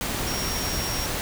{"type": "tone in noise", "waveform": "sine", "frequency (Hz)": 5588, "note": "F8", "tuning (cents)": 0, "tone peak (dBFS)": -31, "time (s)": [0.27, 1.06], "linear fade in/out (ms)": 0, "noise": "pink", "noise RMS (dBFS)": -28, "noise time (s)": [0.01, 1.21], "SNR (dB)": -6, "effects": []}